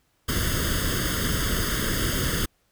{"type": "noise with comb filter", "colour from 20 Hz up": "pink", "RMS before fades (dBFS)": -25, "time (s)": [0.28, 2.46], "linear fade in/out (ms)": 10, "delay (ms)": 0.61, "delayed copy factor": 0.95, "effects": ["pink hiss -68 dBFS RMS until 2.71 s"]}